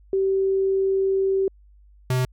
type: tone pair in turn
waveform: sine / square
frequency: 386.1 / 127.66 Hz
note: G4 / C3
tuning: -26 / -42 cents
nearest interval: octave + perfect fifth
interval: 1916 cents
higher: first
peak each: -18 / -20 dBFS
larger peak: first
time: 0.13-1.48 / 2.1-2.25 s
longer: first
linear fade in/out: 2 ms
effects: added 50 Hz sine -49 dBFS peak until 2.32 s